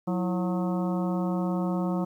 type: harmonic tone with a mistuned harmonic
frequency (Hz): 181.7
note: F#3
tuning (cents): -31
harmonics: 1 / 2 / 3 / 4 / 5 / 6 / 7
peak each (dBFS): -26 / -32 / -36 / -38 / -40 / -42 / -43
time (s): 0.07-2.05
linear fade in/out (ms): 10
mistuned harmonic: 2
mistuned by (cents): -140
effects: 10-bit